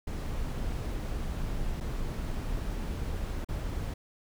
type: noise with dropouts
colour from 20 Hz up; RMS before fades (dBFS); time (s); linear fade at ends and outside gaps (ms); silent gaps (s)
brown; -33; 0.07-3.94; 5; 1.803-1.807 / 3.447-3.486
effects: none